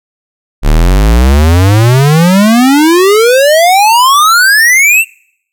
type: exponential sweep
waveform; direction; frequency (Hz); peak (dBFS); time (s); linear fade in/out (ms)
square; up; 34.65 to 2773; -4; 0.62-5.05; 50
effects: noise-tail reverb RT60 0.7 s tail -26 dB re dry